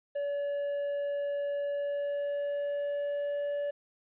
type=tone with pitch glide; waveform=triangle; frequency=571 to 576 Hz; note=D5 to D5; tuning=-49 to -34 cents; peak=-28 dBFS; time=0.15-3.71 s; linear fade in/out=10 ms; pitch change=+15 cents; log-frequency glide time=1.52-3.54 s; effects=resampled to 8000 Hz + 11-bit